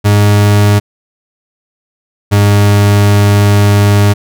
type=tone pair in turn; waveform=40% pulse; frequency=103 / 102.11 Hz; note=G#2 / G#2; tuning=-14 / -29 cents; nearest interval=unison; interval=15 cents; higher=first; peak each=-4 dBFS; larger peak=neither; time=0.04-0.8 / 2.31-4.14 s; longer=second; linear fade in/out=20 ms; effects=none